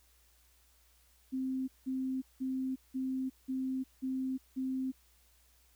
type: tone bursts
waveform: sine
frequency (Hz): 261.6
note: C4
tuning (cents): 0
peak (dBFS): -32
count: 7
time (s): 1.32-4.92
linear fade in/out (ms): 20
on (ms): 360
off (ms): 180
effects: added 60 Hz sine -67 dBFS peak until 5.75 s + white hiss -68 dBFS RMS until 5.75 s